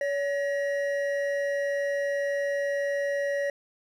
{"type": "tone pair together", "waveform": "triangle", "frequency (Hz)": [566, 1903.8], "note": ["C#5", "A#6"], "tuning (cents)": [36, 36], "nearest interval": "octave + major sixth", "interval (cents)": 2100, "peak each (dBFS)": [-24, -32], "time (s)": [0.01, 3.5], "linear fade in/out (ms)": 2, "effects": []}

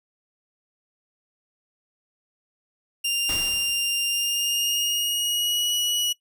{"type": "tone with pitch glide", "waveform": "sawtooth", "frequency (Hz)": [2794, 2924], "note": ["F7", "F#7"], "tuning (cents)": [0, -21], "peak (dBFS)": -19, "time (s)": [3.04, 6.13], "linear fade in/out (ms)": 10, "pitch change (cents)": 79, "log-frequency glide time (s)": [4.08, 5.74]}
{"type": "noise with exponential decay", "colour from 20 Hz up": "pink", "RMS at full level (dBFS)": -31, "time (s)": [3.29, 4.12], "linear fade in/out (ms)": 1, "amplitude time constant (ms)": 180}
{"effects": ["noise-tail reverb RT60 0.1 s tail -19 dB re dry"]}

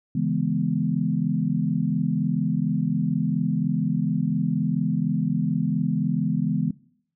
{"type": "chord", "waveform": "sine", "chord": "C# minor seventh", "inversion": "none", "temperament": "equal with one note detuned", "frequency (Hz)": [140.61, 164.81, 207.7, 246.9], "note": ["C#3", "E3", "G#3", "B3"], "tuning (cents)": [25, 0, 0, 0], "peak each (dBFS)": [-28, -25, -26, -27], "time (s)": [0.15, 6.71], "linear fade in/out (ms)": 5, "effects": ["noise-tail reverb RT60 0.6 s tail -20 dB re dry"]}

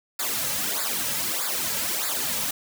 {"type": "noise with flanger", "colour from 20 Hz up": "white", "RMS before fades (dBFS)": -27, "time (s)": [0.19, 2.51], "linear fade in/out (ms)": 5, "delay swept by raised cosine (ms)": [0.33, 2.83], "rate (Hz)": 1.6, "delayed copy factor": -0.85, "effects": []}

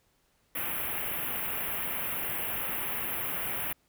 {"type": "band-stop noise", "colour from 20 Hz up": "white", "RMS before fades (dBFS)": -33, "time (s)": [0.55, 3.73], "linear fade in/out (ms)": 5, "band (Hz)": [3000, 11000], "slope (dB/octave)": 48, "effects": ["pink hiss -70 dBFS RMS until 3.88 s"]}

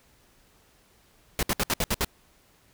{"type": "noise bursts", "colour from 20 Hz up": "pink", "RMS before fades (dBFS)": -25, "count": 7, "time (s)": [1.39, 2.046], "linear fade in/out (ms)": 0, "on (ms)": 38, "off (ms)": 65, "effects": ["pink hiss -61 dBFS RMS until 2.73 s"]}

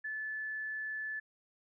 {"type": "tone", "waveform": "sine", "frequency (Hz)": 1737, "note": "A6", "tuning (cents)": -23, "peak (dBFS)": -36, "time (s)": [0.04, 1.2], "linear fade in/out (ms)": 10, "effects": []}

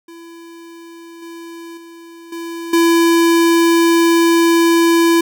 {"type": "tone with level steps", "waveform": "square", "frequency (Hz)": 335.3, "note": "E4", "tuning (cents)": 30, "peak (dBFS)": [-35, -31, -36, -25, -10], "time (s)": [0.08, 5.21], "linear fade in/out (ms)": 5, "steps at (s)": [1.22, 1.77, 2.32, 2.73], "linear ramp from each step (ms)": 5, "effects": []}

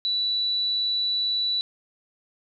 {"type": "tone", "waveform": "sine", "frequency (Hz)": 3951, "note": "B7", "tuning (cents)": 0, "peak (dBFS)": -22, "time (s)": [0.05, 1.61], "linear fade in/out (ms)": 0, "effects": []}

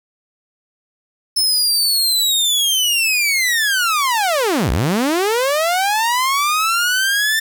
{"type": "linear two-way sweep", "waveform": "sawtooth", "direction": "down then up", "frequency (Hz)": [5274, 51.91, 1793], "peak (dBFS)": -11, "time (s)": [1.36, 7.4], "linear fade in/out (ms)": 10, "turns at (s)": 4.71, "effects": ["7-bit"]}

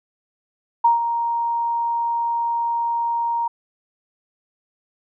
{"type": "tone with ADSR envelope", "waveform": "sine", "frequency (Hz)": 935, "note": "A#5", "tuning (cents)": 5, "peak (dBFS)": -10, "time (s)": [0.84, 3.48], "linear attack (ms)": 9, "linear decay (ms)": 140, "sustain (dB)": -9, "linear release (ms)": 7, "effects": []}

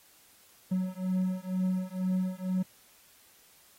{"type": "beating tone pair", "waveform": "triangle", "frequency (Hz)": [184.4, 186.5], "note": ["F#3", "F#3"], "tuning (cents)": [-6, 14], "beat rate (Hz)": 2.1, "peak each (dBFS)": -29, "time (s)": [0.71, 2.63], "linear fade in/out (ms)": 10, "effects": ["white hiss -60 dBFS RMS until 3.78 s", "AAC 48 kbps"]}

